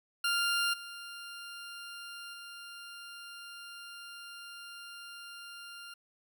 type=tone with level steps; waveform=20% pulse; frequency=1397 Hz; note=F6; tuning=in tune; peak=-23 / -38 / -40 dBFS; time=0.24-5.94 s; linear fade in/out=5 ms; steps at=0.73 / 2.33 s; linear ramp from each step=10 ms; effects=none